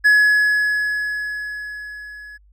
triangle tone with level ramp, 1691 Hz, G#6, 31 cents sharp, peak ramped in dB -7 to -34 dBFS, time 0.04-2.38 s, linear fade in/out 20 ms, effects added 50 Hz sine -49 dBFS peak until 2.52 s

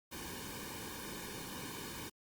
pink noise with comb filter, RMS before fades -45 dBFS, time 0.11-2.1 s, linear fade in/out 20 ms, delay 1.5 ms, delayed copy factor -0.85, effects Opus 48 kbps

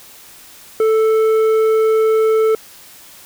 sine tone with tanh clipping, 440 Hz, A4, in tune, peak -12 dBFS, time 0.8-2.55 s, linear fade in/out 2 ms, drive 8 dB, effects white hiss -41 dBFS RMS until 3.25 s

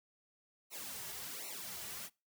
white noise with flanger, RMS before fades -45 dBFS, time 0.7-2.1 s, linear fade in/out 50 ms, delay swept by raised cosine 0.6 to 3.9 ms, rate 1.3 Hz, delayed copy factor -0.95, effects noise-tail reverb RT60 0.3 s tail -25 dB re dry

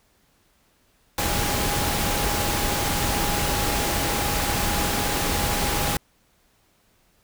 sine tone in noise, 822 Hz, G#5, 18 cents flat, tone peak -31 dBFS, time 1.18-5.97 s, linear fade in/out 2 ms, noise pink, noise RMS -24 dBFS, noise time 1.18-5.97 s, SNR -10 dB, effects pink hiss -63 dBFS RMS until 7.23 s

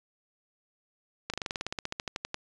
slowing click train, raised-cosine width 0.2 ms, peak -15 dBFS, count 18, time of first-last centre 1.3-2.344 s, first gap 37 ms, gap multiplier 1.06, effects resampled to 22050 Hz

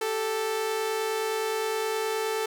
sawtooth tone pair together, 390.4 / 440 Hz, G4 / A4, -7 / 0 cents, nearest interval major second, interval 207 cents, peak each -31 / -23 dBFS, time 0.01-2.46 s, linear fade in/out 5 ms, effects none

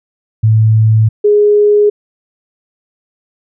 sine tone pair in turn, 110 / 415.3 Hz, A2 / G#4, 0 / 0 cents, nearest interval octave + major seventh, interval 2300 cents, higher second, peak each -5 dBFS, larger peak neither, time 0.43-1.09 / 1.24-1.9 s, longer neither, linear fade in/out 10 ms, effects none

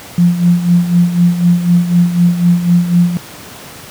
sine tone with tremolo, 174.61 Hz, F3, in tune, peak -4 dBFS, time 0.18-3.17 s, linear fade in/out 0 ms, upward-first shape sine, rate 4 Hz, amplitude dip 70%, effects pink hiss -32 dBFS RMS until 3.9 s + high-pass 100 Hz 12 dB/octave

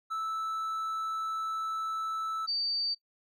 triangle / sine tone pair in turn, 1314 / 4615 Hz, E6 / D8, -6 / -31 cents, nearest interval octave + minor seventh, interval 2175 cents, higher second, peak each -29 / -28 dBFS, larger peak second, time 0.1-2.47 / 2.47-2.95 s, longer first, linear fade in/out 20 ms, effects noise-tail reverb RT60 0.1 s tail -19 dB re dry

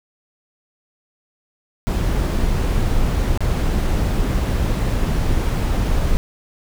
brown noise with dropouts, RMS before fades -18 dBFS, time 1.87-6.17 s, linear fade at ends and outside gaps 0 ms, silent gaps 3.375-3.406 s, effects none

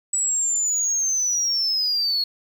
sine linear sweep, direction down, 7902 to 4300 Hz, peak -18 dBFS, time 0.13-2.24 s, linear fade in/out 5 ms, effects tanh soft clip ceiling -16 dBFS + 8-bit

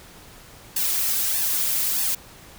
blue noise with flanger, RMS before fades -23 dBFS, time 0.76-2.15 s, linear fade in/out 5 ms, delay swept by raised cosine 1.1 to 3.8 ms, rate 1.6 Hz, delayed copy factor +0.85, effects pink hiss -46 dBFS RMS until 2.58 s

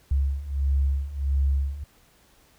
sine beating tone pair, 68 / 69.5 Hz, C#2 / C#2, -33 / +5 cents, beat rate 1.5 Hz, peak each -26 / -23 dBFS, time 0.11-1.84 s, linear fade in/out 5 ms, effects pink hiss -59 dBFS RMS until 2.58 s

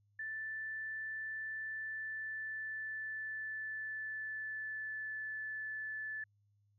sine tone with pitch glide, 1760 to 1741.8 Hz, A6 to A6, 0 to -18 cents, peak -39 dBFS, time 0.19-6.24 s, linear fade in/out 5 ms, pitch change -18 cents, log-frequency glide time 1.67-5.17 s, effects added 102 Hz sine -70 dBFS peak until 6.78 s

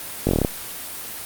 slowing click train, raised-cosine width 2 ms, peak -5 dBFS, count 8, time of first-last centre 0.27-0.448 s, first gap 20 ms, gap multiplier 1.08, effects white hiss -33 dBFS RMS until 1.25 s + Opus 32 kbps

